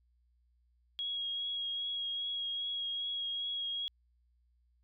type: tone with vibrato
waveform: sine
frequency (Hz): 3300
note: G#7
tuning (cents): -12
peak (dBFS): -34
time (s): 0.99-3.88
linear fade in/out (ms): 0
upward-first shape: triangle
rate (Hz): 2.5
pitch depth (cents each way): 19
effects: added 60 Hz sine -68 dBFS peak until 4.83 s